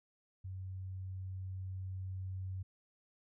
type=tone with level ramp; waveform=sine; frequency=94 Hz; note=F#2; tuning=28 cents sharp; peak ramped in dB=-41 to -38 dBFS; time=0.44-2.63 s; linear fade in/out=10 ms; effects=none